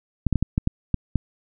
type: clicks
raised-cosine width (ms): 5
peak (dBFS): -7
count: 8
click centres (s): 0.267 / 0.327 / 0.357 / 0.426 / 0.579 / 0.674 / 0.943 / 1.157
effects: none